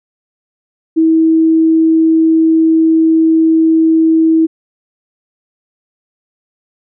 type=tone; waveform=sine; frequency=322.6 Hz; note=E4; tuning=37 cents flat; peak=-6 dBFS; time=0.96-4.47 s; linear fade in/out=20 ms; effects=none